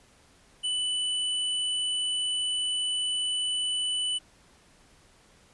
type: tone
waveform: square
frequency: 2985 Hz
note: F#7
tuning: 15 cents sharp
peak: -27 dBFS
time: 0.63-4.19 s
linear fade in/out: 20 ms
effects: pink hiss -59 dBFS RMS until 5.53 s + resampled to 24000 Hz